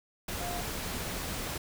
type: tone in noise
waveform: sine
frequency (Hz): 704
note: F5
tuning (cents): +14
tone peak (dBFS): -37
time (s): 0.4-0.61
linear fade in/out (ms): 5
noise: pink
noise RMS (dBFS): -36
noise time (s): 0.28-1.58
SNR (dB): -4
effects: none